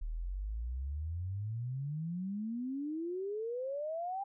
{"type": "exponential sweep", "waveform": "sine", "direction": "up", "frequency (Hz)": [36.96, 806], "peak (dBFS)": -35, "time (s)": [0.01, 4.24], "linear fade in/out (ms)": 10, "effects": []}